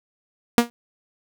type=tone with exponential decay; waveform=sawtooth; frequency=237.2 Hz; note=A#3; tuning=30 cents sharp; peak=-4 dBFS; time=0.58-0.7 s; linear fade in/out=0 ms; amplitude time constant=24 ms; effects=none